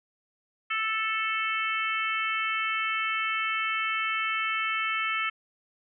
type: harmonic tone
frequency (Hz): 440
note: A4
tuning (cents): 0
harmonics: 3 / 4 / 5 / 6 / 7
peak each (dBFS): -30 / -35 / -31 / -33 / -37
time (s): 0.7-5.3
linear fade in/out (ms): 10
effects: none